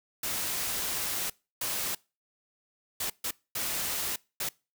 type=noise bursts at uneven times; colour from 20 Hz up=white; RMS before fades=-32 dBFS; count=6; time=0.23-1.3 / 1.61-1.95 / 3-3.1 / 3.24-3.31 / 3.55-4.16 / 4.4-4.49 s; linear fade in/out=5 ms; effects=noise-tail reverb RT60 0.3 s tail -24 dB re dry